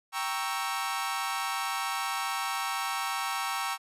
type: chord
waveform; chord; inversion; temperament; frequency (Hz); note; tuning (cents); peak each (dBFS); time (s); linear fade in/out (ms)
sawtooth; G diminished seventh; none; equal; 784 / 932.3 / 1108.7 / 1318.5; G5 / Bb5 / Db6 / Fb6; 0 / 0 / 0 / 0; -32 / -32 / -31 / -32; 0.12-3.78; 50
effects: resampled to 32000 Hz